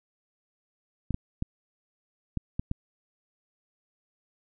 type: clicks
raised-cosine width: 5 ms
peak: -16 dBFS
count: 6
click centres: 1.107 / 1.144 / 1.424 / 2.373 / 2.595 / 2.714 s
effects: none